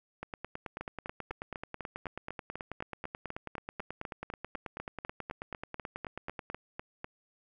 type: two click trains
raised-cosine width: 0.5 ms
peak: -23 / -23 dBFS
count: 59 / 26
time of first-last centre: 0.23-6.5 / 0.81-7.044 s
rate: 9.25 / 4.01 Hz
effects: none